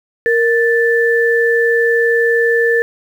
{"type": "tone pair together", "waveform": "sine", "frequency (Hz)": [466.2, 1760.1], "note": ["A#4", "A6"], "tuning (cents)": [0, 0], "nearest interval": "octave + major seventh", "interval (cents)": 2300, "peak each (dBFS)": [-12, -14], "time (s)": [0.26, 2.82], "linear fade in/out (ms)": 0, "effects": ["7-bit"]}